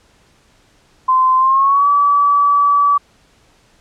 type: tone with pitch glide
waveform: sine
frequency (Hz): 1035 to 1148.4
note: C6 to D6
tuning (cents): -19 to -39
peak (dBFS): -9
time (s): 1.08-2.98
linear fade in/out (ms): 10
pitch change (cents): +180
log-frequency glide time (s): 1.37-1.88
effects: pink hiss -53 dBFS RMS until 3.8 s + low-pass 8000 Hz 12 dB/octave